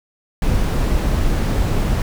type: noise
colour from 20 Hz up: brown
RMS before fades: -17 dBFS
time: 0.42-2.02 s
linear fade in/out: 2 ms
effects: none